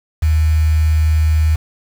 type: tone with quantisation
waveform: sine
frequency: 78.2 Hz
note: D#2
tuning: 9 cents sharp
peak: -10 dBFS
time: 0.22-1.56 s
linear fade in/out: 10 ms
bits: 5
effects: none